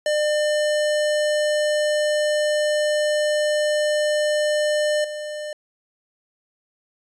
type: tone with level steps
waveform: square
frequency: 600 Hz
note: D5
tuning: 37 cents sharp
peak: -19 / -29 dBFS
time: 0.06-5.53 s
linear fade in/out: 2 ms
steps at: 5.04 s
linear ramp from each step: 5 ms
effects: resampled to 22050 Hz